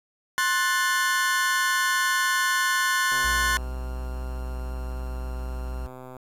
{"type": "chord", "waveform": "40% pulse", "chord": "F# diminished", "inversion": "second", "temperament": "equal with one note detuned", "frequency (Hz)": [1058.1, 1480, 1760], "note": ["C6", "F#6", "A6"], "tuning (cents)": [19, 0, 0], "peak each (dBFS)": -25, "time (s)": [0.38, 3.57], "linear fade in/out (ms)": 0}
{"type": "click train", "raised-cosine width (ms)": 1, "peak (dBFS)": -28, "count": 391, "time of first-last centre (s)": [3.12, 6.167], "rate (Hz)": 128}
{"type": "tone with pitch glide", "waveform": "triangle", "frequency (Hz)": [61, 60.54], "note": ["B1", "B1"], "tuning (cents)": [-21, -34], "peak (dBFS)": -27, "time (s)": [3.24, 5.87], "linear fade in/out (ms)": 10, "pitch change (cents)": -13, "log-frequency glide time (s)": [4.07, 5.25]}
{"effects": ["resampled to 32000 Hz", "8-bit"]}